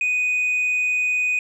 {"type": "tone", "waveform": "sine", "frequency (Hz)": 2489, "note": "D#7", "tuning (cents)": 0, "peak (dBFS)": -16, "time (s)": [0.01, 1.39], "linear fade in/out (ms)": 2, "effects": ["tanh soft clip ceiling -17 dBFS"]}